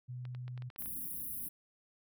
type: tone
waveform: sine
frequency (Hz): 124.6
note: B2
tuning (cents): +16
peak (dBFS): -40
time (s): 0.08-0.7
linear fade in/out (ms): 20
type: clicks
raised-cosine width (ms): 0.3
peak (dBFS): -37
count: 9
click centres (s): 0.253 / 0.349 / 0.48 / 0.577 / 0.622 / 0.702 / 0.761 / 0.822 / 0.859
type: band-stop noise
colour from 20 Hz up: white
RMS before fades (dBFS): -41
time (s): 0.78-1.49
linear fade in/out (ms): 10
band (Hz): 310 to 9900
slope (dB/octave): 96
effects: none